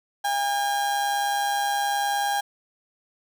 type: tone with amplitude modulation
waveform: 35% pulse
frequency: 809 Hz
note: G#5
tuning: 46 cents flat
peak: -19 dBFS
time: 0.24-2.41 s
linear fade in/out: 10 ms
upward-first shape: sine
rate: 139 Hz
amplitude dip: 40%
effects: none

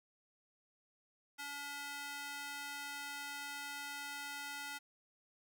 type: tone with high-pass filter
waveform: square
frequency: 285.7 Hz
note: D4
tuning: 48 cents flat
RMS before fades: -45 dBFS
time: 1.38-4.79 s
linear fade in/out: 20 ms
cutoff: 1300 Hz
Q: 1
effects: none

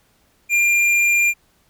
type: tone with tanh clipping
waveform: triangle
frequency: 2395 Hz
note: D7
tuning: 33 cents sharp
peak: -15 dBFS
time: 0.49-1.34 s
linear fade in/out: 50 ms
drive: 15 dB
effects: pink hiss -60 dBFS RMS until 1.69 s

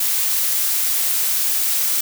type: noise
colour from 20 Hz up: blue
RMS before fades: -19 dBFS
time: 0-2.01 s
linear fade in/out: 5 ms
effects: none

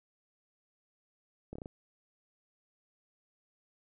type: slowing click train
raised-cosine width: 2 ms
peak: -29 dBFS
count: 5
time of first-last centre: 1.53-1.659 s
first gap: 25 ms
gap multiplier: 1.17
effects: none

